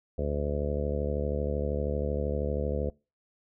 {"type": "harmonic tone", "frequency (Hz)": 72.8, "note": "D2", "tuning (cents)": -15, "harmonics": [1, 2, 3, 4, 5, 6, 7, 8, 9], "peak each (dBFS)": [-31, -36, -37, -43, -40, -36, -34, -41, -42], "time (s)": [0.18, 2.9], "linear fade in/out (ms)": 5, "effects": ["noise-tail reverb RT60 0.3 s tail -25 dB re dry"]}